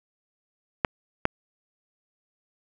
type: clicks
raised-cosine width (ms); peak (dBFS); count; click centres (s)
0.5; -5; 2; 0.848 / 1.254
effects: none